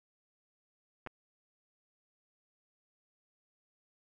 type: clicks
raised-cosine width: 0.5 ms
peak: -27 dBFS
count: 2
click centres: 1.064 / 1.072 s
effects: none